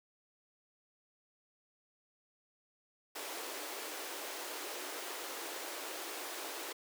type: high-pass noise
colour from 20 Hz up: pink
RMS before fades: -43 dBFS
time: 3.15-6.73 s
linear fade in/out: 10 ms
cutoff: 310 Hz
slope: 48 dB/octave
effects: none